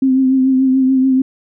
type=tone with vibrato; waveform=sine; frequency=262.6 Hz; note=C4; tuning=6 cents sharp; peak=-9 dBFS; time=0.02-1.22 s; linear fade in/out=5 ms; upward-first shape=triangle; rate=6.9 Hz; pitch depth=37 cents each way; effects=none